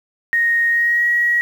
sine tone with pitch glide, 1864.7 to 1907.2 Hz, A#6 to A#6, 0 to +39 cents, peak -13 dBFS, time 0.33-1.41 s, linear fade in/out 0 ms, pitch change +39 cents, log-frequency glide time 0.7-1.07 s, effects 7-bit

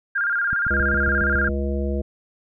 sine tone with vibrato, 1504 Hz, F#6, 28 cents sharp, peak -19 dBFS, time 0.15-1.49 s, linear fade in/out 10 ms, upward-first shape square, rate 17 Hz, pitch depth 110 cents each way
click train, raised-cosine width 5 ms, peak -18 dBFS, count 8, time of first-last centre 0.53-1.49 s, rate 7.29 Hz
harmonic tone, 69.3 Hz, C#2, in tune, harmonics 1 / 3 / 5 / 7 / 9, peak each -23 / -28 / -30 / -31 / -33 dBFS, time 0.7-2.02 s, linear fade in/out 10 ms
effects none

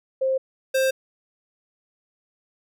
sine / square tone pair in turn, 528 / 528 Hz, C5 / C5, +16 / +16 cents, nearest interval unison, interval 0 cents, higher neither, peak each -19 dBFS, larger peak neither, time 0.21-0.38 / 0.74-0.91 s, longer neither, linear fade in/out 10 ms, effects none

